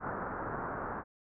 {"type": "low-pass noise", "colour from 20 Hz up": "white", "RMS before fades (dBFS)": -38, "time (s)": [0, 1.04], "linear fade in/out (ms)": 50, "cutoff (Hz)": 1500, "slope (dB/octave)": 48, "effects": []}